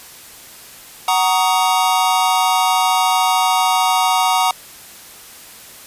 square chord, D# minor seventh, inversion first, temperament just, 746.7 / 933.4 / 1120.1 / 1244.5 Hz, F#5 / A#5 / C#6 / D#6, +16 / +2 / +18 / 0 cents, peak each -18 / -18 / -24 / -22 dBFS, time 1.08-4.51 s, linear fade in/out 2 ms, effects white hiss -39 dBFS RMS until 5.86 s + resampled to 32000 Hz

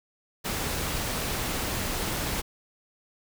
pink noise, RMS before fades -30 dBFS, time 0.44-2.42 s, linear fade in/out 20 ms, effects none

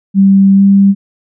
sine tone with pitch glide, 195.2 to 197.47 Hz, G3 to G3, -7 to +13 cents, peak -3 dBFS, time 0.14-0.95 s, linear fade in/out 50 ms, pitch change +20 cents, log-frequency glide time 0.55-0.62 s, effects none

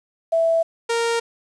sine / sawtooth tone pair in turn, 659.3 / 464.3 Hz, E5 / A#4, 0 / -7 cents, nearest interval tritone, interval 607 cents, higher first, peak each -15 / -15 dBFS, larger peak neither, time 0.32-0.63 / 0.89-1.2 s, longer neither, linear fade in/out 10 ms, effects resampled to 22050 Hz + 8-bit

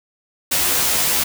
white noise with comb filter, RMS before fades -18 dBFS, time 0.51-1.24 s, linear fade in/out 10 ms, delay 14 ms, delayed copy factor +0.85, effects none

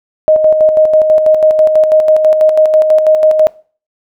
sine tone with tremolo, 622.3 Hz, D#5, in tune, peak -3 dBFS, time 0.28-3.47 s, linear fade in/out 0 ms, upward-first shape square, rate 6.1 Hz, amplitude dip 45%, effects noise-tail reverb RT60 0.4 s tail -22 dB re dry

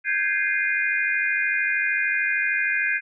sine chord, Ab major seventh, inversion third, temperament equal with one note detuned, 1568 / 1661.2 / 2093 / 2450 Hz, G6 / Ab6 / C7 / Eb7, 0 / 0 / 0 / -27 cents, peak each -26 dBFS, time 0.04-3.01 s, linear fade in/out 50 ms, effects none

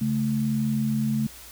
sine tone pair together, 137.46 / 218.2 Hz, C#3 / A3, -14 / -14 cents, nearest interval minor sixth, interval 800 cents, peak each -27 / -23 dBFS, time 0.01-1.27 s, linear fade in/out 5 ms, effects added 62 Hz sine -51 dBFS peak until 1.51 s + white hiss -45 dBFS RMS until 1.51 s

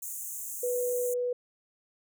pink high-pass noise, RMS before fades -38 dBFS, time 0.02-1.14 s, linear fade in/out 5 ms, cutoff 6400 Hz, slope 96 dB/octave
sine tone, 491.8 Hz, B4, 7 cents flat, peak -27 dBFS, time 0.63-1.33 s, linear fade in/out 5 ms
effects none

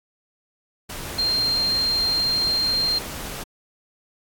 sine tone in noise, 4186 Hz, C8, in tune, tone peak -19 dBFS, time 1.18-2.99 s, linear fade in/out 10 ms, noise pink, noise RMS -33 dBFS, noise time 0.89-3.44 s, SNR +11 dB, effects AAC 64 kbps

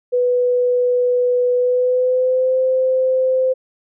sine tone with pitch glide, 493.9 to 517.9 Hz, B4 to C5, 0 to -18 cents, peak -13 dBFS, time 0.12-3.54 s, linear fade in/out 20 ms, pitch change +82 cents, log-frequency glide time 1.55-2.58 s, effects none

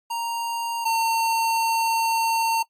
square tone pair in turn, 931 / 908.2 Hz, A#5 / A#5, -2 / -45 cents, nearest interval unison, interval 43 cents, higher first, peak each -26 / -20 dBFS, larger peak second, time 0.1-0.85 / 0.85-2.63 s, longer second, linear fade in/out 10 ms, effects noise-tail reverb RT60 0.1 s tail -20 dB re dry + AAC 64 kbps

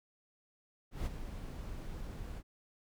brown noise with ADSR envelope, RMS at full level -34 dBFS, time 0.91-2.43 s, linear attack 150 ms, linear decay 23 ms, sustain -9 dB, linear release 54 ms, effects none

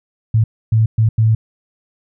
sine tone bursts at uneven times, 110.9 Hz, A2, 14 cents sharp, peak -9 dBFS, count 4, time 0.34-0.44 / 0.72-0.86 / 0.98-1.09 / 1.18-1.35 s, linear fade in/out 5 ms, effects none

